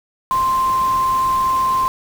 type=tone in noise; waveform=sine; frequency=1046.5 Hz; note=C6; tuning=in tune; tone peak=-14 dBFS; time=0.31-1.88 s; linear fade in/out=0 ms; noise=pink; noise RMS=-32 dBFS; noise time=0.31-1.88 s; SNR=+15 dB; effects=none